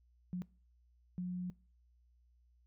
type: tone bursts at uneven times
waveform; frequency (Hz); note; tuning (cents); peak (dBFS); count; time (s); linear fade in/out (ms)
sine; 179.9; F#3; -48; -36; 2; 0.33-0.42 / 1.18-1.5; 0
effects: noise-tail reverb RT60 0.4 s tail -23 dB re dry + added 60 Hz sine -66 dBFS peak until 2.66 s